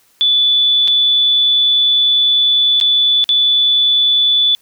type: tone with dropouts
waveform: sine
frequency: 3470 Hz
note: A7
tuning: 25 cents flat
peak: -9 dBFS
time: 0.21-4.55 s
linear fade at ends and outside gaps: 0 ms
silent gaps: 0.876-0.881 / 2.801-2.812 / 3.241-3.291 s
effects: white hiss -54 dBFS RMS until 4.61 s